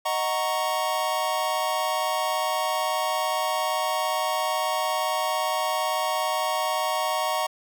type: chord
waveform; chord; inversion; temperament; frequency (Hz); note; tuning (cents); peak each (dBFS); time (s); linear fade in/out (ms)
square; D# minor seventh; none; equal; 622.3 / 740 / 932.3 / 1108.7; D#5 / F#5 / A#5 / C#6; 0 / 0 / 0 / 0; -30; 0.05-7.47; 10
effects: none